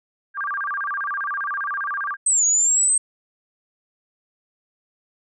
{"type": "tone with vibrato", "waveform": "sine", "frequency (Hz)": 1365, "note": "F6", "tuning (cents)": -40, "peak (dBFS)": -23, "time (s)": [0.34, 2.17], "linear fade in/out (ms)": 50, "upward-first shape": "square", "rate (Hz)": 15, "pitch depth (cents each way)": 280}
{"type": "linear two-way sweep", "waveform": "sine", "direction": "down then up", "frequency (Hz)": [8372, 6645, 8372], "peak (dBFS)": -15, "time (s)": [2.26, 2.98], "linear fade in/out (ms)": 5, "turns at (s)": 2.45}
{"effects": []}